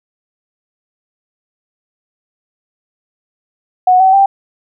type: tone with pitch steps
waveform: sine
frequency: 735 / 760 / 785.9 Hz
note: F#5 / F#5 / G5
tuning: -12 / +46 / +4 cents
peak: -5 dBFS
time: 3.87-4.26 s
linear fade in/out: 5 ms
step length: 130 ms
effects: none